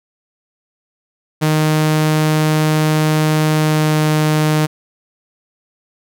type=tone with pitch glide; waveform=sawtooth; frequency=154.8 to 153.82 Hz; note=D#3 to D#3; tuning=-9 to -20 cents; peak=-8 dBFS; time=1.41-4.67 s; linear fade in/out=20 ms; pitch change=-11 cents; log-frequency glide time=3.53-4.02 s; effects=none